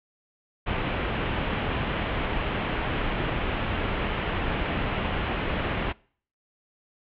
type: low-pass noise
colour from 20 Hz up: pink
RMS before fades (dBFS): -28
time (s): 0.66-5.93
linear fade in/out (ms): 20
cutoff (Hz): 3200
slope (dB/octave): 48
effects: noise-tail reverb RT60 0.5 s tail -24 dB re dry